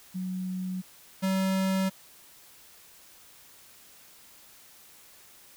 sine / square tone pair in turn, 185 / 190.53 Hz, F#3 / G3, 0 / -49 cents, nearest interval minor second, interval 51 cents, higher second, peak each -30 / -25 dBFS, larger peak second, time 0.14-0.82 / 1.22-1.9 s, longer neither, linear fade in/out 20 ms, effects white hiss -54 dBFS RMS until 5.56 s

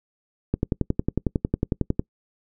click train, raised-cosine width 3 ms, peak -8 dBFS, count 17, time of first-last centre 0.54-1.995 s, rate 11 Hz, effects noise-tail reverb RT60 0.1 s tail -25 dB re dry

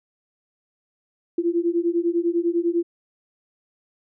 sine beating tone pair, 336.8 / 346.8 Hz, E4 / F4, +37 / -12 cents, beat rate 10 Hz, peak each -22 / -22 dBFS, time 1.38-2.83 s, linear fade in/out 5 ms, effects none

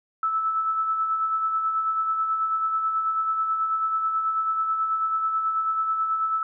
sine tone with tremolo, 1311 Hz, E6, 10 cents flat, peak -20 dBFS, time 0.23-6.43 s, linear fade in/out 2 ms, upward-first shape sine, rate 9.2 Hz, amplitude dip 40%, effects none

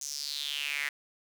sawtooth tone with high-pass filter sweep, 144.2 Hz, D3, 31 cents flat, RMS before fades -35 dBFS, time 0.01-0.89 s, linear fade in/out 5 ms, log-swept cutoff 6500 to 1900 Hz, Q 5.4, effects none

